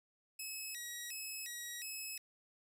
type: tone with vibrato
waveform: 10% pulse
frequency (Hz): 2222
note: C#7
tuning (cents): +4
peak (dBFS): -34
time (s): 0.39-2.18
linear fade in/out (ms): 5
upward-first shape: square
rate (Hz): 1.4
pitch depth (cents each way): 260
effects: none